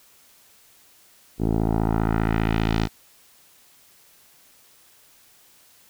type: tone with low-pass filter sweep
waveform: 10% pulse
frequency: 55 Hz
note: A1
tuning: in tune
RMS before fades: -22 dBFS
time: 1.38-2.89 s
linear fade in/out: 50 ms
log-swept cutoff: 440 to 5000 Hz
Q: 1.3
effects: white hiss -55 dBFS RMS until 5.89 s